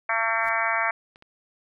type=harmonic tone; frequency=226.1 Hz; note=A3; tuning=47 cents sharp; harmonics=3 / 4 / 5 / 6 / 7 / 8 / 9 / 10; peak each=-30 / -30 / -30 / -30 / -30 / -30 / -30 / -30 dBFS; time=0.09-0.91 s; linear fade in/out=5 ms
type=noise with exponential growth; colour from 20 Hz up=pink; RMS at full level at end=-45 dBFS; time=0.34-0.49 s; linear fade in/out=0 ms; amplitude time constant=32 ms
type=clicks; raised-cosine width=0.3 ms; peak=-33 dBFS; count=2; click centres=1.159 / 1.224 s
effects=none